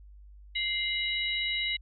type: tone cluster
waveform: sine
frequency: 2095 / 2926 / 3850 Hz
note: C7 / F#7 / B7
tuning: +2 / -20 / -45 cents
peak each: -31 / -33 / -33 dBFS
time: 0.55-1.77 s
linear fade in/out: 10 ms
effects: added 50 Hz sine -48 dBFS peak until 1.81 s